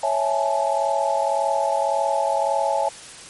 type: chord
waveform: sine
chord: A major seventh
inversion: first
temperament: equal with one note detuned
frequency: 554.4 / 659.3 / 830.6 / 872.4 Hz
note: C#5 / E5 / G#5 / A5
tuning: 0 / 0 / 0 / -15 cents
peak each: -24 dBFS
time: 0.03-2.89 s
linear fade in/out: 5 ms
effects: white hiss -40 dBFS RMS until 3.29 s + MP3 48 kbps